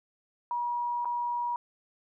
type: tone with dropouts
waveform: sine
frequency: 960 Hz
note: B5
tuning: 49 cents flat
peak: -28 dBFS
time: 0.51-1.56 s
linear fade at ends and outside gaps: 1 ms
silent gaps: 1.047-1.055 s
effects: none